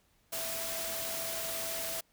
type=tone in noise; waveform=sine; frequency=659.3 Hz; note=E5; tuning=in tune; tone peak=-42 dBFS; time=0.32-2.01 s; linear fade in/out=10 ms; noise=white; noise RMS=-37 dBFS; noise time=0.32-2.01 s; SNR=-8 dB; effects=pink hiss -70 dBFS RMS until 2.12 s